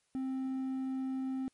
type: tone with quantisation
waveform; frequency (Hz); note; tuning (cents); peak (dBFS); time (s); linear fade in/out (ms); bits
triangle; 263.1; C4; +10; -31; 0.15-1.48; 0; 10
effects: white hiss -75 dBFS RMS until 1.53 s + MP3 48 kbps